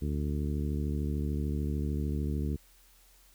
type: harmonic tone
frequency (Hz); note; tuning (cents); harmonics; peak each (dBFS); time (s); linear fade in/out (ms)
73.4; D2; 0; 1 / 2 / 3 / 4 / 5 / 6; -31 / -35 / -37 / -40 / -43 / -46; 0.01-2.57; 20
effects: added 43 Hz sine -61 dBFS peak until 3.34 s + white hiss -62 dBFS RMS until 3.34 s